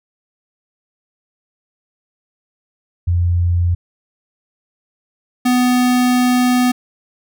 sine / square tone pair in turn, 87.2 / 248.9 Hz, F2 / B3, -2 / +14 cents, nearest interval octave + tritone, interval 1816 cents, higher second, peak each -12 dBFS, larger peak neither, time 3.07-3.75 / 5.45-6.72 s, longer second, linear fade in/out 10 ms, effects none

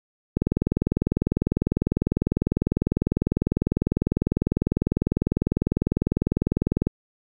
click train, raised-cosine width 3 ms, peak -7 dBFS, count 131, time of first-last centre 0.37-6.87 s, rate 20 Hz, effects 8-bit

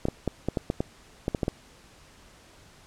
clicks, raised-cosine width 2 ms, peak -12 dBFS, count 11, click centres 0.054 / 0.085 / 0.277 / 0.486 / 0.572 / 0.701 / 0.805 / 1.281 / 1.348 / 1.432 / 1.481 s, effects pink hiss -54 dBFS RMS until 2.86 s + low-pass 9000 Hz 12 dB/octave

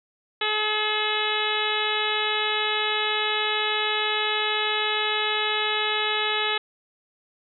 harmonic tone with a mistuned harmonic, 426.3 Hz, G#4, 45 cents sharp, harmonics 1 / 2 / 3 / 4 / 5 / 6 / 7 / 8 / 9, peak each -31 / -31 / -31 / -31 / -31 / -31 / -31 / -31 / -31 dBFS, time 0.41-6.58 s, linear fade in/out 5 ms, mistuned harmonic 6, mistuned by +15 cents, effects none

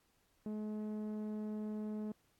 sawtooth tone with low-pass filter, 213 Hz, G#3, 44 cents sharp, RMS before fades -41 dBFS, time 0.46-2.12 s, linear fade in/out 2 ms, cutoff 460 Hz, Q 0.54, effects pink hiss -75 dBFS RMS until 2.39 s + AAC 64 kbps

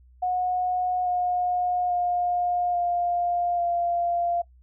sine tone with pitch steps, 728 / 719.2 / 710.6 / 702 / 693.5 Hz, F#5 / F#5 / F5 / F5 / F5, -28 / -49 / +30 / +9 / -12 cents, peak -22 dBFS, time 0.22-4.42 s, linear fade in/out 10 ms, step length 840 ms, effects noise-tail reverb RT60 0.1 s tail -19 dB re dry + added 62 Hz sine -51 dBFS peak until 4.62 s

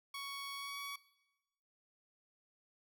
15% pulse tone with pitch glide, 1115 to 1126.7 Hz, C#6 to C#6, +10 to +28 cents, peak -36 dBFS, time 0.14-0.96 s, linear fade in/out 5 ms, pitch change +18 cents, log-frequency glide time 0.55-0.76 s, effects noise-tail reverb RT60 1.0 s tail -19 dB re dry

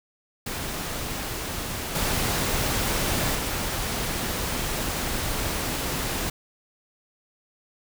pink noise with level steps, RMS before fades -31 / -25 / -28 dBFS, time 0.46-6.3 s, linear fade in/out 5 ms, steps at 1.95 / 3.35 s, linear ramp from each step 5 ms, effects none

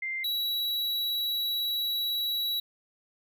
sine / square tone pair in turn, 2093 / 3906 Hz, C7 / B7, 0 / -20 cents, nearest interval major seventh, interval 1080 cents, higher second, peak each -30 / -28 dBFS, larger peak second, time 0.02-0.24 / 0.24-2.6 s, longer second, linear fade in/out 5 ms, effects none

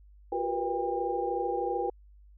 sine tone cluster, 353 / 386.2 / 472.5 / 495.4 / 801 Hz, F4 / G4 / A#4 / B4 / G5, +19 / -26 / +23 / +5 / +37 cents, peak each -34 / -37 / -35 / -35 / -32 dBFS, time 0.32-1.9 s, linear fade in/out 5 ms, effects added 50 Hz sine -52 dBFS peak until 2.37 s

